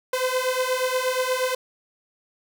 sawtooth beating tone pair, 507 / 515.4 Hz, B4 / C5, +45 / -26 cents, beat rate 8.4 Hz, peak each -21 dBFS, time 0.13-1.55 s, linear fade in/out 5 ms, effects none

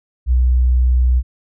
sine tone, 62.3 Hz, B1, 16 cents sharp, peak -10 dBFS, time 0.26-1.23 s, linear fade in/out 50 ms, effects none

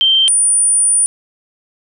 sine tone pair in turn, 3136 / 9397 Hz, G7 / D9, 0 / 0 cents, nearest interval octave + perfect fifth, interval 1900 cents, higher second, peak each -8 / -9 dBFS, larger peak first, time 0.01-0.28 / 0.28-1.06 s, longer second, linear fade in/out 0 ms, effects none

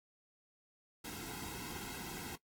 pink noise with comb filter, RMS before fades -45 dBFS, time 1.04-2.36 s, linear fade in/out 10 ms, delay 1.7 ms, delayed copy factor -0.85, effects noise-tail reverb RT60 0.1 s tail -20 dB re dry + AAC 64 kbps

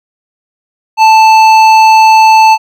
sine tone with hard clipping, 880 Hz, A5, in tune, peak -3 dBFS, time 0.97-2.58 s, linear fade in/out 50 ms, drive 11 dB, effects none

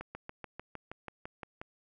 slowing click train, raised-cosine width 0.5 ms, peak -26 dBFS, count 11, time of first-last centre 0.01-1.615 s, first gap 140 ms, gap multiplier 1.03, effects none

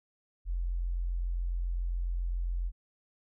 sine tone, 43.65 Hz, F1, in tune, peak -29 dBFS, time 0.45-2.72 s, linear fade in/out 50 ms, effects none

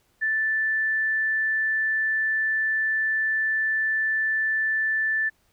sine tone, 1760 Hz, A6, in tune, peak -21 dBFS, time 0.21-5.3 s, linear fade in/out 20 ms, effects pink hiss -66 dBFS RMS until 5.52 s

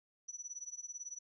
sine tone with tremolo, 5920 Hz, F#8, in tune, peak -40 dBFS, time 0.28-1.19 s, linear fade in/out 10 ms, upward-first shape sine, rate 18 Hz, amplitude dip 90%, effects none

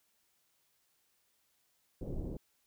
pink low-pass noise, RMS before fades -39 dBFS, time 2.01-2.37 s, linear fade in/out 5 ms, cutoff 490 Hz, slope 24 dB/octave, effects white hiss -75 dBFS RMS until 2.66 s

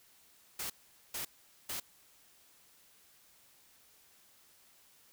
white noise bursts, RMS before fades -39 dBFS, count 3, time 0.59-1.8 s, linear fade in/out 5 ms, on 110 ms, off 440 ms, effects white hiss -64 dBFS RMS until 5.12 s

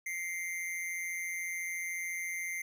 square tone with amplitude modulation, 2093 Hz, C7, in tune, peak -33 dBFS, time 0.06-2.62 s, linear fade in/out 5 ms, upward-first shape sine, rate 174 Hz, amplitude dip 60%, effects none

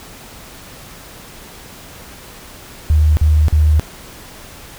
sine tone bursts, 76.6 Hz, D#2, 27 cents flat, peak -8 dBFS, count 3, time 2.9-3.796 s, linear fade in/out 0 ms, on 270 ms, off 43 ms, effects pink hiss -37 dBFS RMS until 4.78 s

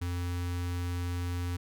square tone with notch filter, 88.1 Hz, F2, 16 cents sharp, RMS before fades -33 dBFS, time 0.01-1.57 s, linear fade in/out 10 ms, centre 600 Hz, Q 1.5, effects none

